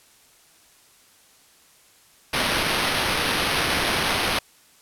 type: noise with sample-and-hold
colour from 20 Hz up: blue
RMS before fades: -23 dBFS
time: 2.33-4.39 s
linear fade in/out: 5 ms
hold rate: 7350 Hz
effects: white hiss -55 dBFS RMS until 4.81 s + low-pass 12000 Hz 12 dB/octave